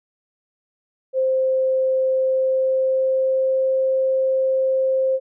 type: tone with pitch glide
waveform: sine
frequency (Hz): 523.3 to 526.9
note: C5 to C5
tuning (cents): 0 to +12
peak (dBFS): -16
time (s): 1.13-5.2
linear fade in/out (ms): 50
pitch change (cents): +12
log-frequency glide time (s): 2.1-3.72
effects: none

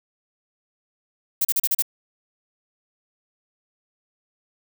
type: noise bursts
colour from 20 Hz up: violet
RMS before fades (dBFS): -20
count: 6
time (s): 1.41-1.823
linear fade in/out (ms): 5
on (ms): 38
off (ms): 37
effects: none

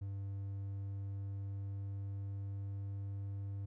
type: tone with pitch glide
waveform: triangle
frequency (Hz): 98.7 to 99.27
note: G2 to G2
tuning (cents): +12 to +22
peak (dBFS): -37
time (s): 0.01-3.66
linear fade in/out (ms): 10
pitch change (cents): +10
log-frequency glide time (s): 0.32-3.26
effects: none

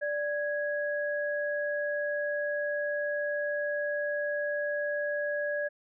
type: tone pair together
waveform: sine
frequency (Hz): 587 / 1660.3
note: D5 / G#6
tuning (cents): -1 / -1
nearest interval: octave + tritone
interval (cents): 1800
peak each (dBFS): -30 / -33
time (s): 0.01-5.69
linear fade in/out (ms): 20
effects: none

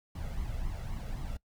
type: noise with flanger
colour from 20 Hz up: brown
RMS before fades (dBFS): -36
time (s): 0.15-1.37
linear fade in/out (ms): 5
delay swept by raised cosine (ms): 0.96 to 1.49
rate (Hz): 3.8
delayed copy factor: +0.65
effects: noise-tail reverb RT60 0.1 s tail -22 dB re dry

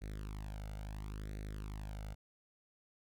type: tone with flanger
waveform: sawtooth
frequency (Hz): 51.8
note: G#1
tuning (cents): -4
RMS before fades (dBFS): -44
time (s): 0.01-2.15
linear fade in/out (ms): 20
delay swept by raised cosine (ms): 0.48 to 1.41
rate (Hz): 0.73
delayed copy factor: +0.8
effects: none

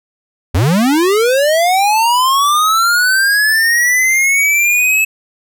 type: linear sweep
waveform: square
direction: up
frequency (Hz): 73.6 to 2611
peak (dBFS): -10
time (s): 0.54-5.05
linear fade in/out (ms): 10
effects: none

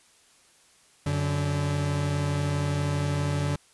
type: tone pair together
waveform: 40% pulse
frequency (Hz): 92.5 / 144.91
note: F#2 / D3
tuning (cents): 0 / -23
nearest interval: minor sixth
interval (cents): 777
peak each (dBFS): -29 / -25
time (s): 1.06-3.56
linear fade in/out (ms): 5
effects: white hiss -59 dBFS RMS until 3.73 s + resampled to 24000 Hz

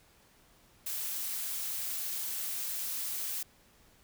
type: noise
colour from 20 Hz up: blue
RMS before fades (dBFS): -36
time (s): 0.86-3.43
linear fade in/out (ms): 5
effects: pink hiss -63 dBFS RMS until 4.03 s

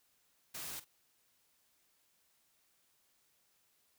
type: noise with echo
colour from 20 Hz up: white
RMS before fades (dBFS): -44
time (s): 0.54-0.8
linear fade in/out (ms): 10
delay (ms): 47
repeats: 1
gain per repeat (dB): -15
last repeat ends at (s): 0.847
effects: white hiss -74 dBFS RMS until 3.98 s

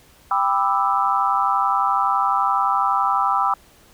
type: chord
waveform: sine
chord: E minor seventh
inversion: first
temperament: just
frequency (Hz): 791.1 / 988.9 / 1186.7 / 1318.5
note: G5 / B5 / D6 / E6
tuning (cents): +16 / +2 / +18 / 0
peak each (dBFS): -22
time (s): 0.31-3.54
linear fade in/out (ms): 2
effects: pink hiss -52 dBFS RMS until 3.93 s

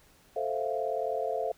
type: chord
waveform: sine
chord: F major seventh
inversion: first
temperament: equal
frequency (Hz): 440 / 523.3 / 659.3 / 698.5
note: A4 / C5 / E5 / F5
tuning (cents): 0 / 0 / 0 / 0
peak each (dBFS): -34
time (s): 0.36-1.52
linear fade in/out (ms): 5
effects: pink hiss -61 dBFS RMS until 1.57 s

